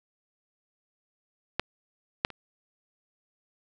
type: clicks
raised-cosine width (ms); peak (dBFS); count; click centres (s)
0.3; -9 / -6 / -26; 3; 1.596 / 2.249 / 2.303
effects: none